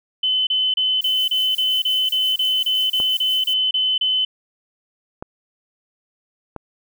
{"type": "tone bursts", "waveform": "sine", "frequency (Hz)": 3036, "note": "F#7", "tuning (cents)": 44, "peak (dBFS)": -16, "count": 15, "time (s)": [0.23, 4.25], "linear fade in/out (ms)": 5, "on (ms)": 240, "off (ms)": 30}
{"type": "noise with tremolo", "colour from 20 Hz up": "violet", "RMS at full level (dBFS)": -34, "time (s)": [1.01, 3.54], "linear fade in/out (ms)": 10, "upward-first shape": "triangle", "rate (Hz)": 5.7, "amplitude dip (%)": 50}
{"type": "clicks", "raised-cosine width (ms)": 1, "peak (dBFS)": -16, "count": 3, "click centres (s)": [3.001, 5.225, 6.563]}
{"effects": []}